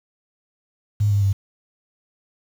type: tone with pitch steps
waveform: sine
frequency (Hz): 103.83 / 101.11 / 98.46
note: G#2 / G#2 / G2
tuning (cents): 0 / -46 / +8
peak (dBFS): -15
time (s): 1-1.33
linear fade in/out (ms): 10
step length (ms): 110
effects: 7-bit